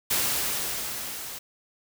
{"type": "noise with level ramp", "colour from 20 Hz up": "white", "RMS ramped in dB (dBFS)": [-24, -38], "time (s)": [0.1, 1.39], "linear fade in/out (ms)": 10, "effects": []}